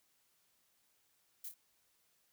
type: noise with echo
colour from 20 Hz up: violet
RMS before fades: -45 dBFS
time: 1.44-1.49 s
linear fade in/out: 5 ms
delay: 26 ms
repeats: 2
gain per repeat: -7 dB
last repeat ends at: 1.542 s
effects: white hiss -75 dBFS RMS until 2.32 s